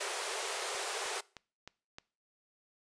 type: high-pass noise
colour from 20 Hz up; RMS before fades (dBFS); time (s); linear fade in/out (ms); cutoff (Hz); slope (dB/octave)
pink; -37; 0-1.21; 10; 370; 96
type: click train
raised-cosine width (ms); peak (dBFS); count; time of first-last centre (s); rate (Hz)
0.2; -28; 5; 0.75-1.985; 3.24
effects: noise-tail reverb RT60 0.4 s tail -22 dB re dry + resampled to 22050 Hz